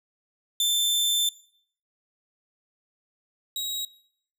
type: tone pair in turn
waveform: sawtooth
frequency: 3548 / 3820 Hz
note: A7 / A#7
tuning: +14 / +42 cents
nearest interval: minor second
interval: 128 cents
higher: second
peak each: -18 / -25 dBFS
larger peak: first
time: 0.6-1.29 / 3.56-3.85 s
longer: first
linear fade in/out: 2 ms
effects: noise-tail reverb RT60 0.6 s tail -20 dB re dry